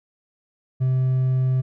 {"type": "tone with hard clipping", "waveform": "triangle", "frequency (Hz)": 129.6, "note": "C3", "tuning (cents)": -16, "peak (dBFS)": -18, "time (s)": [0.8, 1.62], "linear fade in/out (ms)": 20, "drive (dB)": 5, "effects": []}